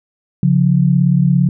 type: tone pair together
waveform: sine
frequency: 139.28 / 176.8 Hz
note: C#3 / F3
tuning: +9 / +22 cents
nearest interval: major third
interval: 413 cents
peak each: -12 dBFS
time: 0.43-1.49 s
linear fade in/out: 2 ms
effects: none